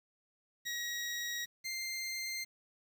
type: tone pair in turn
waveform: 20% pulse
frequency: 1903 / 2097 Hz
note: A#6 / C7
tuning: +35 / +3 cents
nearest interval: major second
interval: 168 cents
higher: second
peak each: -31 / -32 dBFS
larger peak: first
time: 0.65-1.46 / 1.64-2.45 s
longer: neither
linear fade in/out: 20 ms
effects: 10-bit